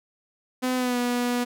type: tone with pitch glide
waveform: sawtooth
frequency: 254.1 to 243.9 Hz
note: B3 to B3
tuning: +49 to -21 cents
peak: -19 dBFS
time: 0.62-1.45 s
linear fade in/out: 20 ms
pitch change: -70 cents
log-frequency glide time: 0.76-0.98 s
effects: none